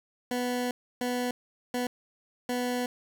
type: tone bursts at uneven times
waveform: 20% pulse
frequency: 246.9 Hz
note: B3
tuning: in tune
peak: -23 dBFS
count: 4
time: 0.31-0.71 / 1.01-1.31 / 1.74-1.87 / 2.49-2.86 s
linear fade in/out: 2 ms
effects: none